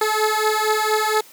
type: beating tone pair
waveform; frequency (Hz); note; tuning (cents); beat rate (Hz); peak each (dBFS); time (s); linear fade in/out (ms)
15% pulse; 428.6 / 432.9; A4 / A4; -45 / -28; 4.3; -14; 0.01-1.21; 5
effects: white hiss -46 dBFS RMS until 1.32 s + high-pass 150 Hz 12 dB/octave